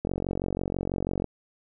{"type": "click train", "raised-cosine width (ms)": 2, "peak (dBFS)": -15, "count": 56, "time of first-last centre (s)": [0.05, 1.243], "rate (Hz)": 46.1, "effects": []}